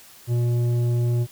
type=tone with tanh clipping; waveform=sine; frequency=120 Hz; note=B2; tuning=49 cents flat; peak=-20 dBFS; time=0.27-1.27 s; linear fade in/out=50 ms; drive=9 dB; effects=white hiss -48 dBFS RMS until 1.31 s